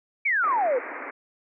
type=exponential sweep; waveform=sine; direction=down; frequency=2356 to 468 Hz; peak=-20 dBFS; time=0.25-0.79 s; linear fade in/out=10 ms
type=band-pass noise; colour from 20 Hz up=white; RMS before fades=-36 dBFS; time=0.43-1.11 s; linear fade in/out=10 ms; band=250 to 2300 Hz; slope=96 dB/octave
effects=none